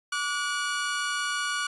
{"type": "tone pair together", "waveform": "sawtooth", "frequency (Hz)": [1154.8, 1455], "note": ["D6", "F#6"], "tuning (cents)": [-30, -29], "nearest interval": "major third", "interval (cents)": 401, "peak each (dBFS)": [-28, -25], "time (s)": [0.12, 1.67], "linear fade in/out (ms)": 5, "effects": ["resampled to 24000 Hz"]}